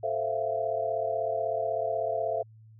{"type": "chord", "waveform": "sine", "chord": "F major seventh", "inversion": "first", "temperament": "equal with one note detuned", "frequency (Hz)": [440, 523.3, 662.3, 698.5], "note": ["A4", "C5", "E5", "F5"], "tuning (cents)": [0, 0, 8, 0], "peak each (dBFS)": [-35, -34, -29, -34], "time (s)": [0.03, 2.43], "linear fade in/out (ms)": 10, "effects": ["added 110 Hz sine -50 dBFS peak until 2.79 s"]}